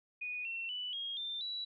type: tone with pitch steps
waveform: sine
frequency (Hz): 2472 / 2711 / 2974 / 3262 / 3578 / 3924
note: D#7 / E7 / F#7 / G#7 / A7 / B7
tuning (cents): -12 / +48 / +8 / -32 / +28 / -12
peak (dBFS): -37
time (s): 0.21-1.65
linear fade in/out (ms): 10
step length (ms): 240
effects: none